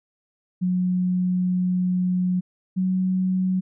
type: tone pair in turn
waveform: sine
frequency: 181.8 / 185.83 Hz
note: F#3 / F#3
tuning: -30 / +8 cents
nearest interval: unison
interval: 38 cents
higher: second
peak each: -19 dBFS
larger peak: neither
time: 0.61-2.41 / 2.76-3.61 s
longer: first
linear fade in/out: 20 ms
effects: none